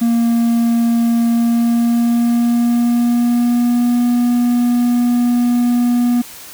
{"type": "tone with pitch glide", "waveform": "triangle", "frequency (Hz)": [233.1, 242], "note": ["A#3", "B3"], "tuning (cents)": [0, -35], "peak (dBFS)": -9, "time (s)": [0.01, 6.22], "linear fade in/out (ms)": 10, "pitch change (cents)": 65, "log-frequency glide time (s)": [1.27, 4.03], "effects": ["white hiss -35 dBFS RMS until 6.53 s"]}